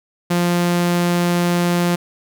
sawtooth tone, 174.61 Hz, F3, in tune, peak -11 dBFS, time 0.3-1.96 s, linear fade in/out 10 ms, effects none

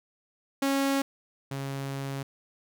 sawtooth tone pair in turn, 274.5 / 137.25 Hz, C#4 / C#3, -17 / -17 cents, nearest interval octave, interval 1200 cents, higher first, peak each -20 / -28 dBFS, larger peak first, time 0.62-1.02 / 1.51-2.23 s, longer second, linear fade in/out 5 ms, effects none

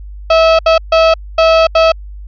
35% pulse tone bursts at uneven times, 650 Hz, E5, 24 cents flat, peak -4 dBFS, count 5, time 0.3-0.59 / 0.66-0.78 / 0.92-1.14 / 1.38-1.67 / 1.75-1.92 s, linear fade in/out 5 ms, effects added 50 Hz sine -26 dBFS peak until 2.27 s + resampled to 11025 Hz

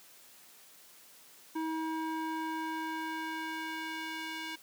square tone with band-pass filter sweep, 319.7 Hz, D#4, 47 cents sharp, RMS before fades -37 dBFS, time 1.55-4.56 s, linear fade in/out 10 ms, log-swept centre 670 to 2700 Hz, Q 0.99, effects white hiss -57 dBFS RMS until 4.62 s + high-pass 150 Hz 12 dB/octave

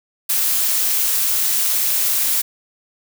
blue noise, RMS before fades -18 dBFS, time 0.29-2.42 s, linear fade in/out 10 ms, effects none

